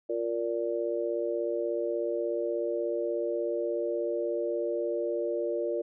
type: chord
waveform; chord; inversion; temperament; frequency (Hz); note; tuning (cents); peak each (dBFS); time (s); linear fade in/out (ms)
sine; Bb major; second; just; 349.6 / 466.2 / 582.7; F4 / Bb4 / D5; +2 / 0 / -14; -32; 0.09-5.82; 10
effects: none